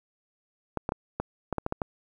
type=clicks; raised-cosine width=1 ms; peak=-14 dBFS; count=9; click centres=0.773 / 0.891 / 0.921 / 1.2 / 1.527 / 1.583 / 1.664 / 1.724 / 1.818 s; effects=9-bit